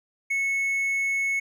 triangle tone, 2200 Hz, C#7, 14 cents flat, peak -21 dBFS, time 0.3-1.4 s, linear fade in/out 10 ms, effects none

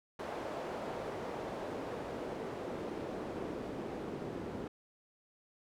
pink noise with band-pass filter sweep, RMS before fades -41 dBFS, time 0.19-4.68 s, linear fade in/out 5 ms, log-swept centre 610 to 320 Hz, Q 1.2, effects none

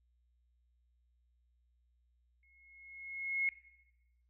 sine tone with exponential growth, 2168 Hz, C#7, 39 cents flat, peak -28 dBFS, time 2.43-3.49 s, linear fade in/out 1 ms, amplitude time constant 230 ms, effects noise-tail reverb RT60 1.0 s tail -17 dB re dry + added 60 Hz sine -70 dBFS peak until 4.29 s

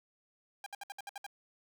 sawtooth tone bursts, 802 Hz, G5, 39 cents sharp, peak -37 dBFS, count 8, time 0.64-1.265 s, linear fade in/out 2 ms, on 23 ms, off 63 ms, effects 13-bit

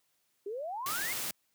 sine exponential sweep, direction up, 385.4 to 2217 Hz, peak -35 dBFS, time 0.46-1.13 s, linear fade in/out 5 ms
white noise, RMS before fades -36 dBFS, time 0.86-1.31 s, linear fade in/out 2 ms
effects white hiss -75 dBFS RMS until 1.54 s + high-pass 80 Hz 12 dB/octave

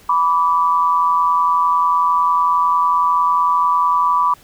sine tone pair together, 987.8 / 1158.8 Hz, B5 / D6, 0 / -24 cents, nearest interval minor third, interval 276 cents, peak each -15 dBFS, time 0.09-4.34 s, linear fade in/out 5 ms, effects pink hiss -47 dBFS RMS until 4.43 s

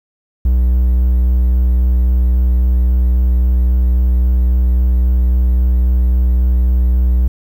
triangle tone with vibrato, 61.74 Hz, B1, in tune, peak -7 dBFS, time 0.45-7.28 s, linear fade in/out 5 ms, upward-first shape sine, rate 3.7 Hz, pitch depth 11 cents each way, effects 8-bit

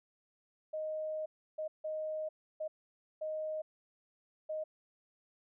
sine tone bursts at uneven times, 622.3 Hz, D#5, in tune, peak -35 dBFS, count 6, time 0.73-1.26 / 1.58-1.68 / 1.84-2.29 / 2.6-2.68 / 3.21-3.62 / 4.49-4.64 s, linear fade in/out 10 ms, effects none

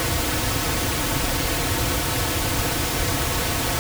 pink noise with comb filter, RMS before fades -23 dBFS, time 0-3.79 s, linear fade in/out 0 ms, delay 5 ms, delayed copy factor -0.6, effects none

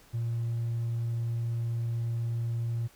triangle tone, 116.54 Hz, A#2, in tune, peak -25 dBFS, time 0.13-2.88 s, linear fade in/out 20 ms, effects tanh soft clip ceiling -24 dBFS + pink hiss -58 dBFS RMS until 2.95 s

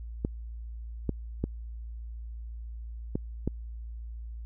clicks, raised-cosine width 3 ms, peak -15 dBFS, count 5, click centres 0.249 / 1.093 / 1.44 / 3.155 / 3.476 s, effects added 57 Hz sine -37 dBFS peak until 4.45 s

